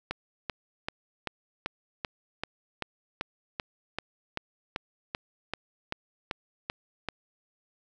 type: click train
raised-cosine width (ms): 0.3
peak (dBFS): -15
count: 19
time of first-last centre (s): 0.11-7.087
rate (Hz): 2.58
effects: none